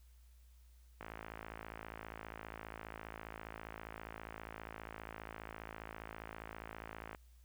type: click train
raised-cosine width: 0.5 ms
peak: -30 dBFS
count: 338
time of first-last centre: 1.01-7.148 s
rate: 54.9 Hz
effects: added 60 Hz sine -59 dBFS peak until 7.44 s + white hiss -74 dBFS RMS until 7.44 s